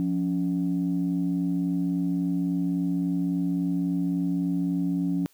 sine tone pair together, 176.39 / 280 Hz, F3 / C#4, +18 / +18 cents, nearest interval minor sixth, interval 800 cents, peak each -25 dBFS, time 0-5.26 s, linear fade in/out 0 ms, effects tanh soft clip ceiling -17 dBFS + white hiss -61 dBFS RMS until 5.33 s

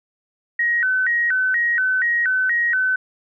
sine tone with vibrato, 1692 Hz, G#6, 32 cents sharp, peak -16 dBFS, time 0.59-2.96 s, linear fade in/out 5 ms, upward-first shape square, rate 2.1 Hz, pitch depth 190 cents each way, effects none

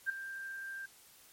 sine tone with ADSR envelope, 1583 Hz, G6, 17 cents sharp, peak -27 dBFS, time 0.06-0.86 s, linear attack 36 ms, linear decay 6 ms, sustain -13 dB, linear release 7 ms, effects white hiss -60 dBFS RMS until 1.32 s + MP3 64 kbps

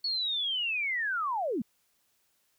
sine linear sweep, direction down, 4429 to 190.3 Hz, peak -28 dBFS, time 0.04-1.62 s, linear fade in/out 5 ms, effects white hiss -72 dBFS RMS until 2.58 s

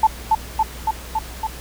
sine tone with echo, 880 Hz, A5, in tune, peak -9 dBFS, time 0.03-0.07 s, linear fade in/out 5 ms, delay 280 ms, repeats 5, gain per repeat -2 dB, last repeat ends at 1.47 s, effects added 60 Hz sine -34 dBFS peak until 1.6 s + pink hiss -37 dBFS RMS until 1.6 s

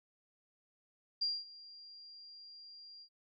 sine tone with ADSR envelope, 4774 Hz, D8, 28 cents sharp, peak -30 dBFS, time 1.21-3.09 s, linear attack 12 ms, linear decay 220 ms, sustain -21 dB, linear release 72 ms, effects none

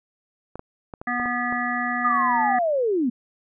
clicks, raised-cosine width 1 ms, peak -21 dBFS, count 7, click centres 0.556 / 0.594 / 0.938 / 1.015 / 1.199 / 1.258 / 1.525 s
harmonic tone, 244.2 Hz, B3, 19 cents flat, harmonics 1 / 3 / 5 / 7 / 8, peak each -29 / -29 / -29 / -29 / -29 dBFS, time 1.07-2.59 s, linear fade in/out 5 ms
sine linear sweep, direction down, 1246 to 225.5 Hz, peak -19 dBFS, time 2.04-3.1 s, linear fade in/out 10 ms
effects none

